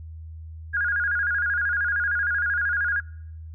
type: tone with vibrato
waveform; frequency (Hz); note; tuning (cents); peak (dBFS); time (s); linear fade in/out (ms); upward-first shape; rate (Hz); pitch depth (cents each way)
sine; 1535; G6; -37; -21; 0.73-3.01; 20; square; 13; 110
effects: noise-tail reverb RT60 0.8 s tail -26 dB re dry + added 80 Hz sine -36 dBFS peak until 3.54 s